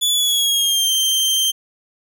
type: tone with pitch glide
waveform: sawtooth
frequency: 3448 to 3144 Hz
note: A7 to G7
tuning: -36 to +4 cents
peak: -12 dBFS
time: 0.01-1.52 s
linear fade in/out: 20 ms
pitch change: -160 cents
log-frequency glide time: 0.12-0.9 s
effects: none

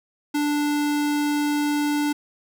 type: tone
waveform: square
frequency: 293.7 Hz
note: D4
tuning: in tune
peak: -21 dBFS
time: 0.34-2.13 s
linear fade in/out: 10 ms
effects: none

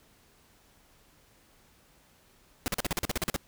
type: noise bursts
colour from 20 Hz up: pink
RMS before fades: -29 dBFS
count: 12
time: 2.66-3.362 s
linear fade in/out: 0 ms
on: 20 ms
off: 42 ms
effects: pink hiss -62 dBFS RMS until 3.47 s

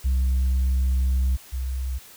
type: tone pair in turn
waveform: sine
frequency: 64.9 / 64.45 Hz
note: C2 / C2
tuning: -13 / -26 cents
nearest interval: unison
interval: 13 cents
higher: first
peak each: -16 / -24 dBFS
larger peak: first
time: 0.04-1.37 / 1.52-1.99 s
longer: first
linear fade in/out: 20 ms
effects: tanh soft clip ceiling -17 dBFS + white hiss -47 dBFS RMS until 2.16 s

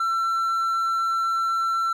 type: tone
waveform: triangle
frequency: 1346 Hz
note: E6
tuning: 36 cents sharp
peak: -19 dBFS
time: 0-1.93 s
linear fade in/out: 5 ms
effects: none

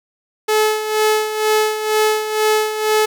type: tone with tremolo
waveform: sawtooth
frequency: 430.5 Hz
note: A4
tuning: 38 cents flat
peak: -8 dBFS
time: 0.48-3.06 s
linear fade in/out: 10 ms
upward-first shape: sine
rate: 2.1 Hz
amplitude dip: 65%
effects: none

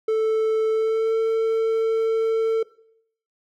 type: tone with pitch glide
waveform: triangle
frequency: 440 to 447.9 Hz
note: A4 to A4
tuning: 0 to +31 cents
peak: -16 dBFS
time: 0.08-2.63 s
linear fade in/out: 5 ms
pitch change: +31 cents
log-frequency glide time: 0.71-1.14 s
effects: noise-tail reverb RT60 0.7 s tail -20 dB re dry

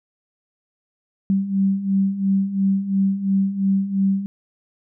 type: beating tone pair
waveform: sine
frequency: 192.7 / 195.6 Hz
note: G3 / G3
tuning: -29 / -4 cents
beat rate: 2.9 Hz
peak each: -23 / -18 dBFS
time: 1.3-4.26 s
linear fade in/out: 0 ms
effects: none

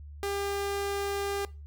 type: tone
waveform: sawtooth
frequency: 400.2 Hz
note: G4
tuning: 36 cents sharp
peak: -26 dBFS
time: 0.23-1.45 s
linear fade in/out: 0 ms
effects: noise-tail reverb RT60 0.3 s tail -20 dB re dry + added 73 Hz sine -42 dBFS peak until 1.66 s

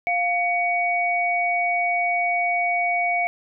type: tone pair together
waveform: sine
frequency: 701.2 / 2250 Hz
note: F5 / C#7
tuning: +7 / +25 cents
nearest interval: octave + minor sixth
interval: 2018 cents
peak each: -22 dBFS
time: 0.07-3.27 s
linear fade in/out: 0 ms
effects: none

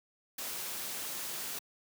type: noise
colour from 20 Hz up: white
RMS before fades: -39 dBFS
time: 0.38-1.59 s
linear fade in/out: 5 ms
effects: high-pass 150 Hz 12 dB/octave

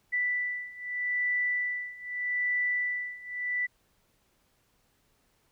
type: beating tone pair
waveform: sine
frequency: 1975.5 / 1976.31 Hz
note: B6 / B6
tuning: 0 / +1 cents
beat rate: 0.81 Hz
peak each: -32 / -30 dBFS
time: 0.12-3.67 s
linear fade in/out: 20 ms
effects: pink hiss -70 dBFS RMS until 5.51 s

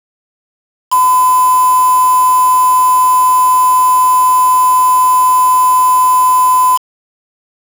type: tone with quantisation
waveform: sine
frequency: 1012 Hz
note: B5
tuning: 42 cents sharp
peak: -6 dBFS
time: 0.91-6.78 s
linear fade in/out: 20 ms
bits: 3
effects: none

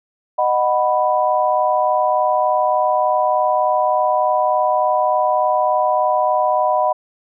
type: chord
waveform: sine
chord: B major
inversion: first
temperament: just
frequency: 617.4 / 740.8 / 987.8 Hz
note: D#5 / F#5 / B5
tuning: -14 / +2 / 0 cents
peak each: -18 dBFS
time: 0.38-6.93 s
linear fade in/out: 10 ms
effects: none

